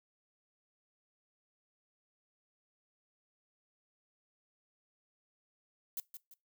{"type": "noise with echo", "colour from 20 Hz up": "violet", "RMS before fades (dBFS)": -38, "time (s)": [5.97, 6], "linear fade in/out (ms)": 2, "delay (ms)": 170, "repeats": 2, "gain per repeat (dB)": -9, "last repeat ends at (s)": 6.34, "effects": ["noise-tail reverb RT60 0.2 s tail -21 dB re dry"]}